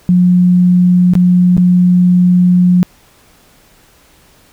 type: tone with dropouts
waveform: sine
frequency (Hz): 179.3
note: F3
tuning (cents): +46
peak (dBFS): -5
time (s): 0.09-2.83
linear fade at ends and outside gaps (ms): 0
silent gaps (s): 1.136-1.153 / 1.568-1.579
effects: pink hiss -47 dBFS RMS until 4.52 s